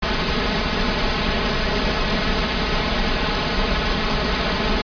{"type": "noise with comb filter", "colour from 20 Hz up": "pink", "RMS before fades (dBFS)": -20, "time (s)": [0.02, 4.82], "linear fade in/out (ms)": 10, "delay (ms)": 4.7, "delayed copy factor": 0.7, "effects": ["resampled to 11025 Hz"]}